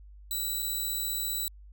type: tone with dropouts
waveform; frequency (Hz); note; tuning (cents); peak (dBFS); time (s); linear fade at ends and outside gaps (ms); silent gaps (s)
5% pulse; 3945; B7; -3; -22; 0.31-1.48; 1; 0.622-0.626
effects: added 50 Hz sine -47 dBFS peak until 1.72 s